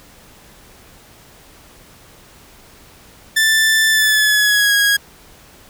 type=tone with pitch glide; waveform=sawtooth; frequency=1766 to 1647.7 Hz; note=A6 to G#6; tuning=+6 to -14 cents; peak=-8 dBFS; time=3.36-4.97 s; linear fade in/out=10 ms; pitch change=-120 cents; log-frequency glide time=3.9-4.75 s; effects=pink hiss -45 dBFS RMS until 5.69 s